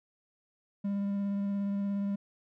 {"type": "tone with vibrato", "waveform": "triangle", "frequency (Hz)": 200.1, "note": "G3", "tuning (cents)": 36, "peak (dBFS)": -27, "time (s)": [0.84, 2.16], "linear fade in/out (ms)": 10, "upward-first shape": "sine", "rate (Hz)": 17, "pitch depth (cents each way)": 12, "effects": []}